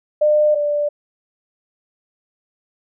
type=tone pair in turn; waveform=sine; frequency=602 / 587.9 Hz; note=D5 / D5; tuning=+43 / +2 cents; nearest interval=unison; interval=41 cents; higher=first; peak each=-11 / -16 dBFS; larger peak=first; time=0.21-0.55 / 0.55-0.89 s; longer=neither; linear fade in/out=10 ms; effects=none